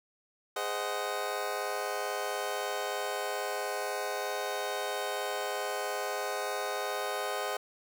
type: chord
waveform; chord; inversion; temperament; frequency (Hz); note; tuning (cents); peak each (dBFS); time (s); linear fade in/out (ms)
25% pulse; Ab dominant seventh; none; just; 415.3 / 519.1 / 623 / 747.5; Ab4 / C5 / Eb5 / Gb5; 0 / -14 / +2 / +17; -34; 0.56-7.57; 5
effects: none